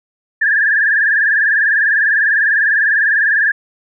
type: tone with vibrato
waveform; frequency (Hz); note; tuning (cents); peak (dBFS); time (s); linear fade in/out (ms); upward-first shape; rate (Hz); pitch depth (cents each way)
sine; 1694; G#6; +34; -10; 0.41-3.52; 10; sine; 20; 98
effects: none